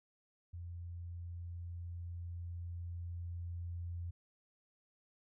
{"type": "tone with level ramp", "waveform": "sine", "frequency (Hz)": 86.4, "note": "F2", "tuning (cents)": -18, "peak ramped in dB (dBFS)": [-43, -39], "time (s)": [0.53, 4.11], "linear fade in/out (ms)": 10, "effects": []}